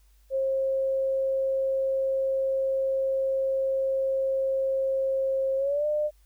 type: tone with pitch glide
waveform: sine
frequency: 535 to 600.5 Hz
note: C5 to D5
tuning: +38 to +38 cents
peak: -23 dBFS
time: 0.3-6.11 s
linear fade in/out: 50 ms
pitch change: +200 cents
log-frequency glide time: 5.57-5.86 s
effects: added 50 Hz sine -56 dBFS peak until 6.25 s + white hiss -68 dBFS RMS until 6.25 s